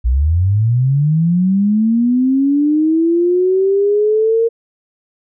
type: linear sweep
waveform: sine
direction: up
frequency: 56.4 to 463.1 Hz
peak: -10 dBFS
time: 0.04-4.49 s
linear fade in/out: 20 ms
effects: none